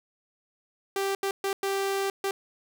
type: tone bursts at uneven times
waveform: sawtooth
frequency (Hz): 392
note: G4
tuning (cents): 0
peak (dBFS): -22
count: 5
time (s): 0.96-1.15 / 1.23-1.31 / 1.44-1.53 / 1.63-2.1 / 2.24-2.31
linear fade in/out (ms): 2
effects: none